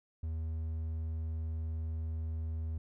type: tone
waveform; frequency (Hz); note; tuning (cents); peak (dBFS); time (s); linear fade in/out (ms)
triangle; 80.1; E2; -49; -32; 0.23-2.78; 5
effects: none

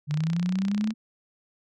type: linear sweep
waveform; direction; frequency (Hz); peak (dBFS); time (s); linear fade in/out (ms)
sine; up; 143.9 to 222.5; -23; 0.07-0.94; 50
type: click train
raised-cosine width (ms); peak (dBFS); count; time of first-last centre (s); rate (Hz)
0.2; -20; 26; 0.11-0.906; 31.4
effects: none

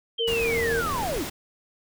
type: linear sweep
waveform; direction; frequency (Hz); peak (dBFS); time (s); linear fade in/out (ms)
sine; down; 3196 to 239.5; -26; 0.18-1.24; 10
type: tone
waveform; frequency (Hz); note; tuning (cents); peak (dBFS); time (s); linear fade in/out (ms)
sine; 461.1; A#4; -19; -24; 0.19-0.82; 20
type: noise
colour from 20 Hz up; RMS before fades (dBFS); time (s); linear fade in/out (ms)
pink; -33; 0.27-1.3; 10
type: click train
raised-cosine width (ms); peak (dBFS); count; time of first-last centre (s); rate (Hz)
2; -25; 60; 0.46-1.179; 82.1
effects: none

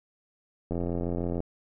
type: click train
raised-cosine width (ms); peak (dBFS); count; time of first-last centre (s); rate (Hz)
2; -18; 61; 0.71-1.404; 86.5
effects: none

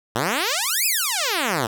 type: exponential two-way sweep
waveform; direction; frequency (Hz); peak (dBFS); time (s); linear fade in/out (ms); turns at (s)
5% pulse; up then down; 105.2 to 2642 to 105.2; -9; 0.15-1.67; 5; 0.86
effects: none

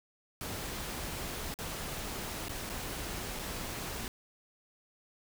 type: noise with dropouts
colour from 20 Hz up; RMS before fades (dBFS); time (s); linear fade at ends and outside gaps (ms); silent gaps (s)
pink; -39; 0.41-4.08; 1; 1.541-1.588 / 2.484-2.493 / 2.693-2.698 / 3.391-3.394
effects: none

